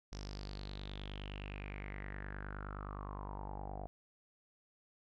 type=tone with low-pass filter sweep; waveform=sawtooth; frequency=49.66 Hz; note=G1; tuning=23 cents sharp; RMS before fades=-45 dBFS; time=0.12-3.87 s; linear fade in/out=0 ms; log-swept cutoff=5600 to 710 Hz; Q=7; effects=none